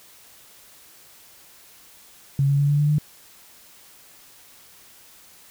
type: tone with pitch steps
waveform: sine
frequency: 138.59 / 140.77 / 142.98 / 145.23 / 147.51 / 149.83 Hz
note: C#3 / C#3 / D3 / D3 / D3 / D3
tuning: 0 / +27 / -46 / -19 / +8 / +35 cents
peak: -16 dBFS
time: 2.39-2.984 s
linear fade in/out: 2 ms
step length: 99 ms
effects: white hiss -50 dBFS RMS until 5.5 s